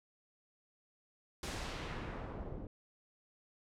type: noise with low-pass filter sweep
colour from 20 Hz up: pink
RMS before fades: -43 dBFS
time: 1.43-2.67 s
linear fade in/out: 2 ms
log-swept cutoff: 9500 to 410 Hz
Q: 0.78
effects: none